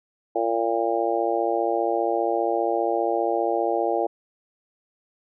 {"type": "harmonic tone", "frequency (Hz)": 115, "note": "A#2", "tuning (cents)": -23, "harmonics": [3, 4, 5, 6, 7], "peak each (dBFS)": [-27, -27, -27, -27, -27], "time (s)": [0.35, 4.07], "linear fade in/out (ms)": 10, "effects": []}